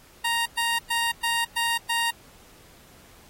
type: tone bursts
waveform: 15% pulse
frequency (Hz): 932.3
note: A#5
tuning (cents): 0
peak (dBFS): -16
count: 6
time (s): 0.24-2.11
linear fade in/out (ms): 10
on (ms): 220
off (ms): 110
effects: pink hiss -53 dBFS RMS until 3.29 s + AAC 48 kbps

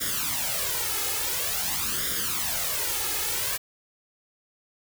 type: noise with flanger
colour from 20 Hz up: white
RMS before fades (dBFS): -28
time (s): 0-3.58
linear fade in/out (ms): 20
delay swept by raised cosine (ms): 0.57 to 2.37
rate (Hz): 0.48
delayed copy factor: +0.75
effects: none

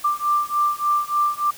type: beating tone pair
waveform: sine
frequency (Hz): 1181 / 1184.4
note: D6 / D6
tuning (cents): +9 / +14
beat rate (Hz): 3.4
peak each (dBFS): -21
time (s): 0.04-1.51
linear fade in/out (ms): 10
effects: white hiss -41 dBFS RMS until 1.57 s

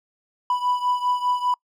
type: beating tone pair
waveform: triangle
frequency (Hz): 987.8 / 992.8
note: B5 / B5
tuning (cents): 0 / +9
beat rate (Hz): 5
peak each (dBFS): -20 / -24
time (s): 0.5-1.54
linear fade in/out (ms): 2
effects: noise-tail reverb RT60 0.1 s tail -26 dB re dry

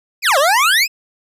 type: exponential two-way sweep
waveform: 25% pulse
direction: down then up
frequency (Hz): 2652 to 523.3 to 2652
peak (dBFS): -7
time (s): 0.22-0.88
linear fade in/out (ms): 50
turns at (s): 0.38
effects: resampled to 32000 Hz

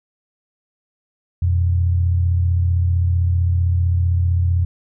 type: tone pair together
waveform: sine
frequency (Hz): 87.1 / 122.65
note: F2 / B2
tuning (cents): -4 / -12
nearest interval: tritone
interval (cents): 592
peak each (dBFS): -14 / -25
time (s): 1.42-4.65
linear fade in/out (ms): 5
effects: none

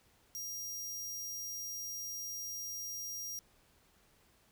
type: tone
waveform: sawtooth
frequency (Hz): 5700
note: F8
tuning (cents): +34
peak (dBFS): -37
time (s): 0.35-3.39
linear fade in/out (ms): 0
effects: pink hiss -68 dBFS RMS until 4.51 s

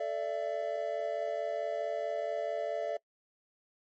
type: chord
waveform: triangle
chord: A suspended fourth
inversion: none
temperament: equal with one note detuned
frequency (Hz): 440 / 587.3 / 671.9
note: A4 / D5 / E5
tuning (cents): 0 / 0 / +33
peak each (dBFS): -37 / -33 / -33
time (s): 0-2.97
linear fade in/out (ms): 5
effects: noise-tail reverb RT60 0.1 s tail -23 dB re dry + MP3 32 kbps

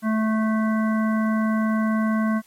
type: harmonic tone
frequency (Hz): 218.9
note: A3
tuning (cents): -9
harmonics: 1 / 3 / 5 / 7 / 9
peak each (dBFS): -19 / -31 / -30 / -33 / -38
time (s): 0.02-2.42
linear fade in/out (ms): 50
effects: white hiss -56 dBFS RMS until 2.46 s + MP3 64 kbps

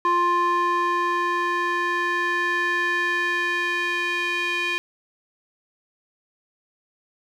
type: tone with band-pass filter sweep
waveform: square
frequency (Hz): 349.8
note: F4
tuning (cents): +3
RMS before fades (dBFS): -23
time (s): 0.05-4.78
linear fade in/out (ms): 0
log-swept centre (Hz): 1100 to 2400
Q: 3
effects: none

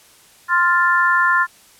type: chord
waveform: sine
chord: F major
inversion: second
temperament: equal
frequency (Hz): 1046.5 / 1396.9 / 1760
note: C6 / F6 / A6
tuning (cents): 0 / 0 / 0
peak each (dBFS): -17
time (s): 0.48-1.47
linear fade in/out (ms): 50
effects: white hiss -49 dBFS RMS until 1.79 s + low-pass 12000 Hz 12 dB/octave

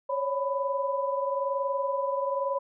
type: tone cluster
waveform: sine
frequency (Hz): 547 / 568 / 996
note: C#5 / C#5 / B5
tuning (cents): -23 / +42 / +14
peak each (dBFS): -29 / -33 / -30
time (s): 0.09-2.59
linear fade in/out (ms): 10
effects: none

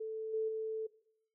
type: tone with level steps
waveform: sine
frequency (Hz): 440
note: A4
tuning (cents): 0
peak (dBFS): -37 / -31 / -35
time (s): 0-0.87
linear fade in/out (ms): 10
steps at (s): 0.33 / 0.48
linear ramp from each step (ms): 10
effects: noise-tail reverb RT60 0.7 s tail -19 dB re dry

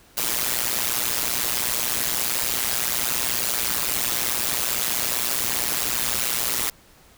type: noise with amplitude modulation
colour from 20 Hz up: white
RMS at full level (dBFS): -20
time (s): 0.17-6.7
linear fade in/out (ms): 5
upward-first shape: sine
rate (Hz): 120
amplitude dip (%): 100
effects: pink hiss -53 dBFS RMS until 7.17 s

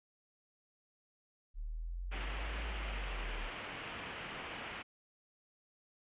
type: linear two-way sweep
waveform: sine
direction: up then down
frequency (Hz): 36.29 to 55 to 36.29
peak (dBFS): -38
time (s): 1.54-3.51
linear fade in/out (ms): 50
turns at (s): 2.65
type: low-pass noise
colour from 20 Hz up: white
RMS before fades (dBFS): -45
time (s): 2.11-4.83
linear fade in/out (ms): 20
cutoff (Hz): 3100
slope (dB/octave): 48
effects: resampled to 8000 Hz

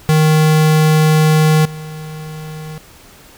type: tone with level steps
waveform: square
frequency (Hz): 155.56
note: D#3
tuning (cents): 0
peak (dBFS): -9 / -27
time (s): 0.09-2.78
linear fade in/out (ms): 0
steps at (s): 1.65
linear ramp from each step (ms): 5
effects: pink hiss -42 dBFS RMS until 3.37 s

